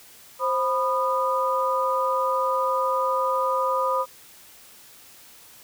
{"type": "tone cluster", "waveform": "sine", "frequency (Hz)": [526, 990, 1226], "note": ["C5", "B5", "D#6"], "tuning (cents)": [9, 4, -26], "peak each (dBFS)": -25, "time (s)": [0.39, 4.06], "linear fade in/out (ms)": 50, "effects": ["white hiss -49 dBFS RMS until 5.63 s"]}